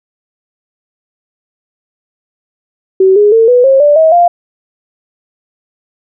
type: tone with pitch steps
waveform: sine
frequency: 380.1 / 414.5 / 452 / 492.9 / 537.5 / 586.2 / 639.2 / 697.1 Hz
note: F#4 / G#4 / A4 / B4 / C5 / D5 / D#5 / F5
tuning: +47 / -3 / +47 / -3 / +47 / -3 / +47 / -3 cents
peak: -3 dBFS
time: 3-4.28 s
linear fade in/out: 5 ms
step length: 160 ms
effects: none